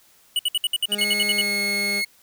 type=tone bursts; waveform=square; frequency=2939 Hz; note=F#7; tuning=12 cents flat; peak=-19 dBFS; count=12; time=0.36-1.414 s; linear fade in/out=2 ms; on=31 ms; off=62 ms
type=tone with pitch glide; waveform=20% pulse; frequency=206.2 to 202.4 Hz; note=G#3 to G#3; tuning=-12 to -44 cents; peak=-25 dBFS; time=0.88-2.03 s; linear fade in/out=50 ms; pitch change=-32 cents; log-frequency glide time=1.3-1.61 s
type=tone; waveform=30% pulse; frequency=2173 Hz; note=C#7; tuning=35 cents flat; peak=-19 dBFS; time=0.98-2.05 s; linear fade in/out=10 ms
effects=white hiss -56 dBFS RMS until 2.22 s